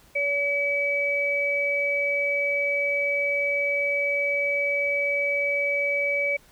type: tone pair together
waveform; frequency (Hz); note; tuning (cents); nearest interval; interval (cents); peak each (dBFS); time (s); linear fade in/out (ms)
sine; 569 / 2286; C#5 / D7; +45 / -47; 2 octaves; 2408; -27 / -23; 0.15-6.37; 10
effects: pink hiss -56 dBFS RMS until 6.51 s